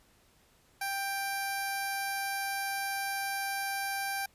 10% pulse tone with notch filter, 788 Hz, G5, 9 cents sharp, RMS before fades -34 dBFS, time 0.81-4.26 s, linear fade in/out 5 ms, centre 3400 Hz, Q 0.96, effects pink hiss -65 dBFS RMS until 4.34 s + resampled to 32000 Hz

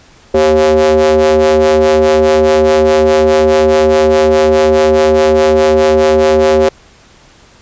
square ring-modulated tone, 77.1 Hz, D#2, 15 cents flat, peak -4 dBFS, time 0.34-6.69 s, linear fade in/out 5 ms, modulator 465 Hz, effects pink hiss -43 dBFS RMS until 7.61 s + resampled to 16000 Hz

